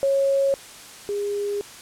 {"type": "tone pair in turn", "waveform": "sine", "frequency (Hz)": [549, 407.5], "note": ["C#5", "G#4"], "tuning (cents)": [-17, -33], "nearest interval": "perfect fourth", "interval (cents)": 516, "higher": "first", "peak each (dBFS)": [-17, -23], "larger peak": "first", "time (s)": [[0.03, 0.54], [1.09, 1.61]], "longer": "second", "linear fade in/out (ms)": 0, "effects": ["white hiss -42 dBFS RMS until 1.81 s", "low-pass 10000 Hz 12 dB/octave"]}